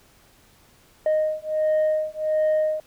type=beating tone pair; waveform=sine; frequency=619 / 620.4 Hz; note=D#5 / D#5; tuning=-9 / -5 cents; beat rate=1.4 Hz; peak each=-21 dBFS; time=1.06-2.8 s; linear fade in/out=2 ms; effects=tanh soft clip ceiling -16 dBFS + pink hiss -56 dBFS RMS until 2.86 s